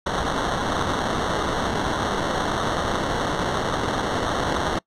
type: noise with sample-and-hold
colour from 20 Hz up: blue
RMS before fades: -24 dBFS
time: 0.06-4.79 s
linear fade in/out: 5 ms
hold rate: 2450 Hz
effects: noise-tail reverb RT60 0.1 s tail -24 dB re dry + low-pass 6000 Hz 12 dB/octave